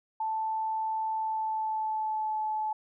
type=tone with pitch glide; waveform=sine; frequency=880 to 863.4 Hz; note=A5 to A5; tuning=0 to -33 cents; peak=-28 dBFS; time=0.2-2.73 s; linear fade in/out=5 ms; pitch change=-33 cents; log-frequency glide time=1.15-2.42 s; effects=none